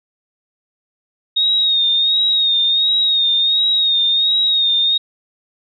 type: tone with vibrato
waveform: sine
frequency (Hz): 3729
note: A#7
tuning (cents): 0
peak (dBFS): -12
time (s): 1.36-4.98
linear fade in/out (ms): 10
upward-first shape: sine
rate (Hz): 1.4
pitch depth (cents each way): 51
effects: none